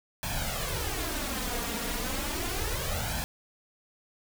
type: noise with flanger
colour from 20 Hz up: pink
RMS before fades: -32 dBFS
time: 0.23-3.24 s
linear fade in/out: 0 ms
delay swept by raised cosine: 1.2 to 4.3 ms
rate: 0.33 Hz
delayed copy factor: +0.75
effects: none